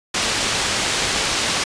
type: low-pass noise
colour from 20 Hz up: white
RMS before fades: -21 dBFS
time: 0.14-1.64 s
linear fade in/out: 5 ms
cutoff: 5600 Hz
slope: 12 dB/octave
effects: resampled to 22050 Hz